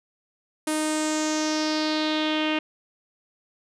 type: tone with low-pass filter sweep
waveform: sawtooth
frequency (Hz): 309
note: D#4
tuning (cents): -12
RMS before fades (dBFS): -25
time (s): 0.67-2.59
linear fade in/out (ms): 5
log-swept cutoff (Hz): 10000 to 2800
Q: 3.8
effects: none